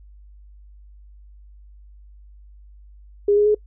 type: tone with pitch steps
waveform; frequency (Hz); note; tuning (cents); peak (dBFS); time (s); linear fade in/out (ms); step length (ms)
sine; 408.6 / 415.3 / 422; G#4 / G#4 / G#4; -28 / 0 / +28; -13; 3.28-3.547; 5; 89
effects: noise-tail reverb RT60 0.1 s tail -24 dB re dry + added 50 Hz sine -43 dBFS peak until 3.66 s